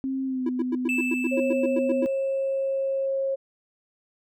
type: tone with pitch glide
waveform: sine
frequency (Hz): 266 to 252.2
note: C4 to B3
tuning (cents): +29 to +36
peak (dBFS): -25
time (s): 0.04-2.06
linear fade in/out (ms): 0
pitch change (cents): -93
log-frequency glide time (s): 0.25-0.47
type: tone bursts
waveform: triangle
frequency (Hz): 329.6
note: E4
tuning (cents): 0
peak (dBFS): -21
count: 13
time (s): 0.46-2.052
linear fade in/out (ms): 5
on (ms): 32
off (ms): 98
type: tone with exponential decay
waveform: triangle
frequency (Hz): 2637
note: E7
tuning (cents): 0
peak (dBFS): -22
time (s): 0.89-3.06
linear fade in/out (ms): 1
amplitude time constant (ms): 470
type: tone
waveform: sine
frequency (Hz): 541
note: C#5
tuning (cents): -42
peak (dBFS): -23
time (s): 1.31-3.36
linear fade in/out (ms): 20
effects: none